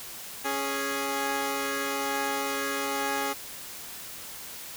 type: tone pair together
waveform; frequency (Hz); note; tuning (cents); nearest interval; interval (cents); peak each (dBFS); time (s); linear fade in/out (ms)
10% pulse; 276.5 / 415.3; C#4 / G#4; -4 / 0; perfect fifth; 704; -23 / -22; 0.44-3.34; 20
effects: white hiss -41 dBFS RMS until 4.76 s